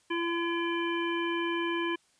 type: harmonic tone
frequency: 339.2 Hz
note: E4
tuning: 50 cents sharp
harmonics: 1 / 3 / 5 / 7 / 9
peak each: -30 / -35 / -37 / -38 / -40 dBFS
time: 0.1-1.96 s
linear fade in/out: 10 ms
effects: white hiss -67 dBFS RMS until 2.19 s + resampled to 22050 Hz